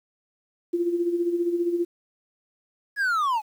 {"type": "tone with tremolo", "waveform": "sine", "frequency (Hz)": 345.6, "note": "F4", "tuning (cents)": -18, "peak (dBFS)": -19, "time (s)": [0.73, 1.85], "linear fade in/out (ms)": 10, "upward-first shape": "sine", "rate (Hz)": 15, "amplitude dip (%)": 60}
{"type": "linear sweep", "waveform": "triangle", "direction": "down", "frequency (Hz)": [1705, 820], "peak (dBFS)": -19, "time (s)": [2.96, 3.42], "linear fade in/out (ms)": 50}
{"effects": ["9-bit"]}